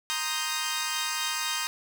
10% pulse chord, C minor seventh, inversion third, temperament equal, 932.3 / 1046.5 / 1244.5 / 1568 Hz, Bb5 / C6 / Eb6 / G6, 0 / 0 / 0 / 0 cents, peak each -25 / -28 / -24 / -25 dBFS, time 0.1-1.67 s, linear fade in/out 0 ms, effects none

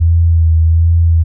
sine tone with vibrato, 82.41 Hz, E2, in tune, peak -6 dBFS, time 0-1.24 s, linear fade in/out 20 ms, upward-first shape sine, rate 1.3 Hz, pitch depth 32 cents each way, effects none

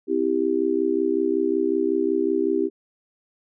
sine chord, C major, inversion none, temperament just, 261.6 / 327 / 392.4 Hz, C4 / E4 / G4, 0 / -14 / +2 cents, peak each -27 / -23 / -22 dBFS, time 0.07-2.7 s, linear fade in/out 50 ms, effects none

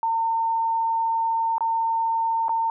sine tone with dropouts, 908 Hz, A#5, 46 cents flat, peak -20 dBFS, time 0.03-2.7 s, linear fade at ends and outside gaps 1 ms, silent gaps 1.582-1.607 / 2.483-2.493 s, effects none

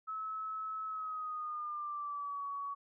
sine tone with pitch glide, 1295 to 1127.4 Hz, E6 to C#6, -31 to +29 cents, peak -37 dBFS, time 0.07-2.75 s, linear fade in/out 20 ms, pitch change -240 cents, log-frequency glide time 0.86-2.44 s, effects none

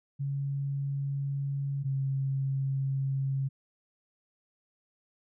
sine tone pair in turn, 139.3 / 135.73 Hz, C#3 / C#3, +9 / -36 cents, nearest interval unison, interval 45 cents, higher first, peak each -29 / -27 dBFS, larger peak second, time 0.19-1.84 / 1.84-3.49 s, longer neither, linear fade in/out 20 ms, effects none

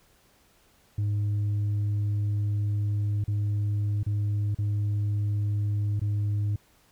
sine tone with dropouts, 103.3 Hz, G#2, 9 cents flat, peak -21 dBFS, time 0.98-6.56 s, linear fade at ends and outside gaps 5 ms, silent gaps 3.241-3.279 / 4.032-4.064 / 4.547-4.586 / 5.996-6.015 s, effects tanh soft clip ceiling -23 dBFS + pink hiss -62 dBFS RMS until 6.91 s

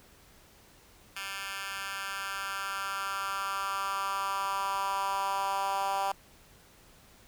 10% pulse tone with high-pass filter sweep, 196 Hz, G3, in tune, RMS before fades -33 dBFS, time 1.16-6.12 s, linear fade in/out 5 ms, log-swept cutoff 1900 to 810 Hz, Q 3.3, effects pink hiss -58 dBFS RMS until 7.27 s

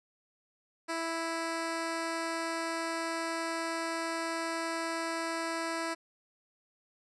10% pulse tone, 329.6 Hz, E4, in tune, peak -24 dBFS, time 0.88-5.95 s, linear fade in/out 20 ms, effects resampled to 24000 Hz

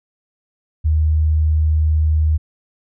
sine tone, 77.7 Hz, D#2, 2 cents flat, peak -12 dBFS, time 0.84-2.38 s, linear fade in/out 20 ms, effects none

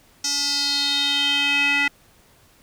square tone with band-pass filter sweep, 284.3 Hz, C#4, 44 cents sharp, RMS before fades -21 dBFS, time 0.24-1.88 s, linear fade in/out 5 ms, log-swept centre 5800 to 2200 Hz, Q 5, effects pink hiss -55 dBFS RMS until 2.62 s

